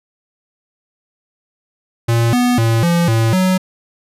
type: tone with pitch steps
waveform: square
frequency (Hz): 116.4 / 246 / 114.1 / 171.3 / 113.3 / 185.9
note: A#2 / B3 / A#2 / F3 / A#2 / F#3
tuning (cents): -2 / -7 / -37 / -33 / -49 / +8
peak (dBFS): -12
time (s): 2.08-3.58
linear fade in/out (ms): 10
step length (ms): 250
effects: resampled to 32000 Hz